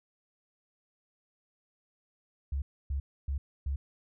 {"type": "tone bursts", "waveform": "sine", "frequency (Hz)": 69.1, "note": "C#2", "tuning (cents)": -5, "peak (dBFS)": -29, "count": 4, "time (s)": [2.52, 3.76], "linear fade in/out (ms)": 5, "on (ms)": 100, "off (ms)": 280, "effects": []}